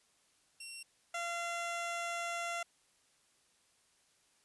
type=tone pair in turn; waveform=15% pulse; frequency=2733 / 686.4 Hz; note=F7 / F5; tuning=-38 / -30 cents; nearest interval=2 octaves; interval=2392 cents; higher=first; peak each=-38 / -30 dBFS; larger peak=second; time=0.6-0.83 / 1.14-2.63 s; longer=second; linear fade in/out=5 ms; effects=white hiss -71 dBFS RMS until 4.44 s + resampled to 24000 Hz